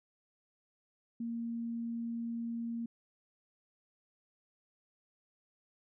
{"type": "tone", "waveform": "sine", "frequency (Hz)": 232.4, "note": "A#3", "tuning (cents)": -5, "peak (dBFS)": -35, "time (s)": [1.2, 2.86], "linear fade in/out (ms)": 5, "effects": []}